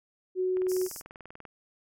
sine tone, 370 Hz, F#4, in tune, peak -25 dBFS, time 0.35-0.89 s, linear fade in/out 50 ms
click train, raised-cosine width 0.5 ms, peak -30 dBFS, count 19, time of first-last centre 0.57-1.452 s, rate 20.4 Hz
pink band-pass noise, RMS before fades -42 dBFS, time 0.68-1.02 s, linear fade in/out 20 ms, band 5000 to 16000 Hz, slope 96 dB/octave
effects none

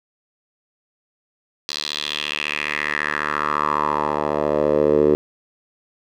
10% pulse tone with band-pass filter sweep, 74.6 Hz, D2, 28 cents sharp, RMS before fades -21 dBFS, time 1.69-5.15 s, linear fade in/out 0 ms, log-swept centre 4500 to 400 Hz, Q 3.6, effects none

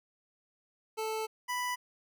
25% pulse tone pair in turn, 438.8 / 989.1 Hz, A4 / B5, -5 / +2 cents, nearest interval octave + major second, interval 1407 cents, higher second, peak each -29 / -28 dBFS, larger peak second, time 0.97-1.27 / 1.48-1.76 s, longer first, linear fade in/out 20 ms, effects none

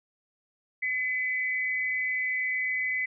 sine tone pair together, 2018 / 2265 Hz, B6 / C#7, +37 / +37 cents, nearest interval major second, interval 200 cents, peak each -27 / -33 dBFS, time 0.82-3.06 s, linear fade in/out 10 ms, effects none

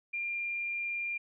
sine tone, 2394 Hz, D7, 33 cents sharp, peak -32 dBFS, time 0.13-1.18 s, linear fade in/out 10 ms, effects none

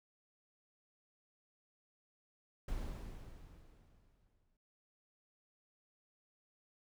brown noise with exponential decay, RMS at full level -39 dBFS, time 2.68-4.57 s, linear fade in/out 5 ms, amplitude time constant 410 ms, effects none

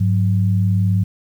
sine tone pair together, 101.8 / 181.39 Hz, G#2 / F#3, -34 / -34 cents, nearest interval minor seventh, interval 1000 cents, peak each -14 / -20 dBFS, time 0-1.04 s, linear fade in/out 10 ms, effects 8-bit

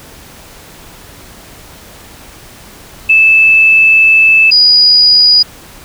sine tone pair in turn, 2626 / 4912 Hz, E7 / D#8, -7 / -23 cents, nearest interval major seventh, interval 1084 cents, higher second, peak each -3 dBFS, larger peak neither, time 3.09-4.51 / 4.51-5.43 s, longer first, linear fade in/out 10 ms, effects pink hiss -35 dBFS RMS until 5.84 s

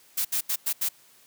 blue noise bursts at uneven times, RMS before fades -26 dBFS, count 5, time 0.17-0.25 / 0.32-0.41 / 0.49-0.56 / 0.66-0.73 / 0.81-0.89 s, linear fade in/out 10 ms, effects white hiss -57 dBFS RMS until 1.26 s + high-pass 100 Hz 12 dB/octave

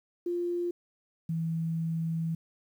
sine tone pair in turn, 349.2 / 163.71 Hz, F4 / E3, 0 / -12 cents, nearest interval octave + minor second, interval 1312 cents, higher first, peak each -28 dBFS, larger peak neither, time 0.26-0.71 / 1.29-2.35 s, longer second, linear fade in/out 5 ms, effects 10-bit

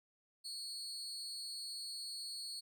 35% pulse tone with amplitude modulation, 4363 Hz, C#8, 28 cents flat, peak -38 dBFS, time 0.44-2.61 s, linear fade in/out 20 ms, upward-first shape sine, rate 284 Hz, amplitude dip 75%, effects none

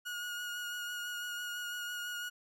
30% pulse tone with vibrato, 1443 Hz, F#6, 44 cents flat, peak -35 dBFS, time 0.05-2.3 s, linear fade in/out 20 ms, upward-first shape sine, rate 6 Hz, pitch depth 16 cents each way, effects none

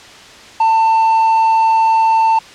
triangle tone, 894 Hz, A5, 27 cents sharp, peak -7 dBFS, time 0.6-2.39 s, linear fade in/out 5 ms, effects white hiss -37 dBFS RMS until 2.54 s + low-pass 5000 Hz 12 dB/octave

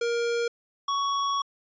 square tone pair in turn, 470 / 1117.9 Hz, A#4 / C#6, +14 / +14 cents, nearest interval octave + minor third, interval 1500 cents, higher second, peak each -25 dBFS, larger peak neither, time 0.01-0.48 / 0.88-1.42 s, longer second, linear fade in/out 5 ms, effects resampled to 16000 Hz

